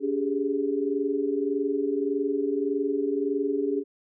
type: tone cluster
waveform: sine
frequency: 283.9 / 395.3 / 417 Hz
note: C#4 / G4 / G#4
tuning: +41 / +15 / +7 cents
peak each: -28 dBFS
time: 0-3.84 s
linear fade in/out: 50 ms
effects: none